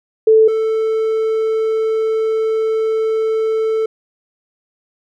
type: tone pair in turn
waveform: sine / triangle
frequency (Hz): 440 / 441.7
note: A4 / A4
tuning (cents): 0 / +7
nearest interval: unison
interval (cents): 7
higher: second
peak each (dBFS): -6 / -12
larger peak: first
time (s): 0.27-0.48 / 0.48-3.86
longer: second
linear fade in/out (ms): 5
effects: none